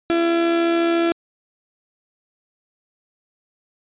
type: tone with amplitude modulation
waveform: 35% pulse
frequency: 337.1 Hz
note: E4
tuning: 39 cents sharp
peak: -13 dBFS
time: 0.1-1.12 s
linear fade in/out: 0 ms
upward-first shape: sine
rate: 74.1 Hz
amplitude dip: 30%
effects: resampled to 8000 Hz